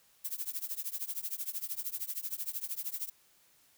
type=noise with tremolo; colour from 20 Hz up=violet; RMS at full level=-34 dBFS; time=0.24-3.1 s; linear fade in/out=10 ms; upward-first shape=triangle; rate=13 Hz; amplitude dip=100%; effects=white hiss -66 dBFS RMS until 3.77 s